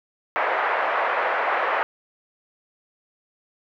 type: band-pass noise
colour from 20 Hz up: pink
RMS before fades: -23 dBFS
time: 0.36-1.83 s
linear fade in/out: 0 ms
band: 560 to 2000 Hz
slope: 24 dB/octave
effects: none